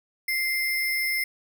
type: tone with sample-and-hold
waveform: sine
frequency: 2093 Hz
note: C7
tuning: in tune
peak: -23 dBFS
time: 0.28-1.24 s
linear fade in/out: 5 ms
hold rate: 7350 Hz
effects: none